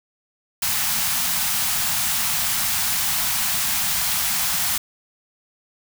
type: band-stop noise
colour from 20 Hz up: white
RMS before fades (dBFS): -22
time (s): 0.62-4.78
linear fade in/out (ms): 5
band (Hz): 240 to 680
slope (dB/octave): 48
effects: none